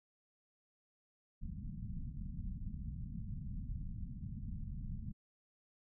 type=low-pass noise; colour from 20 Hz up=pink; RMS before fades=-43 dBFS; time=1.41-5.13 s; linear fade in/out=20 ms; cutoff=220 Hz; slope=48 dB/octave; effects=none